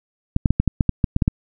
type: clicks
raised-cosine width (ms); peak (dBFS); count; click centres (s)
5; -3; 11; 0.364 / 0.458 / 0.506 / 0.6 / 0.677 / 0.808 / 0.893 / 1.042 / 1.164 / 1.222 / 1.279
effects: none